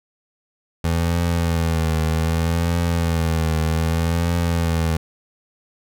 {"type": "tone with vibrato", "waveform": "25% pulse", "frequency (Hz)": 82.41, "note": "E2", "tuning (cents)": 0, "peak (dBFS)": -14, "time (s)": [0.84, 4.97], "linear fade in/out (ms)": 5, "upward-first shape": "triangle", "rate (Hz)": 0.64, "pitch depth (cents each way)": 73, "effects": []}